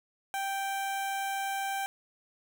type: tone with notch filter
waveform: sawtooth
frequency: 784 Hz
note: G5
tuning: in tune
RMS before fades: -33 dBFS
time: 0.34-1.86 s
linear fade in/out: 0 ms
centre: 4700 Hz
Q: 2
effects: none